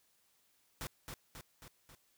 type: noise with echo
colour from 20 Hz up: pink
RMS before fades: -42 dBFS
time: 0.81-0.87 s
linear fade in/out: 0 ms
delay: 270 ms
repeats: 4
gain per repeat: -4 dB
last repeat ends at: 1.95 s
effects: white hiss -73 dBFS RMS until 2.17 s